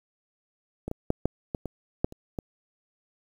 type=clicks; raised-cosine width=2 ms; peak=-19 / -18 / -9 / -10 / -16 / -19 / -9 / -29 / -18 dBFS; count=9; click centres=0.88 / 0.914 / 1.104 / 1.256 / 1.548 / 1.657 / 2.045 / 2.124 / 2.388 s; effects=8-bit